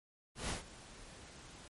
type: noise with ADSR envelope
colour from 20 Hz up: pink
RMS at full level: -37 dBFS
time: 0.35-1.68 s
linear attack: 140 ms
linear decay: 130 ms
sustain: -17 dB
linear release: 4 ms
effects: MP3 48 kbps